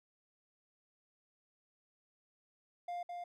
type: tone with echo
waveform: triangle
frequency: 702 Hz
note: F5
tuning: 9 cents sharp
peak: -36 dBFS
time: 2.88-3.03 s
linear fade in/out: 5 ms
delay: 210 ms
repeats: 1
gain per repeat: -3 dB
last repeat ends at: 3.24 s
effects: none